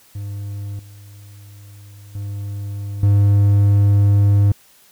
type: tone with level steps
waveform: triangle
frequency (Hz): 101.2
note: G#2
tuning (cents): -44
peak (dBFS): -23 / -36 / -22 / -8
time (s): 0.15-4.52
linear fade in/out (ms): 5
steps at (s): 0.79 / 2.15 / 3.03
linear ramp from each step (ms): 2
effects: white hiss -51 dBFS RMS until 4.91 s